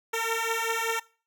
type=beating tone pair; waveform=10% pulse; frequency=451.9 / 457.1 Hz; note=A4 / A#4; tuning=+46 / -34 cents; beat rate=5.2 Hz; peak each=-21 dBFS; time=0.13-1 s; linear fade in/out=10 ms; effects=noise-tail reverb RT60 0.4 s tail -22 dB re dry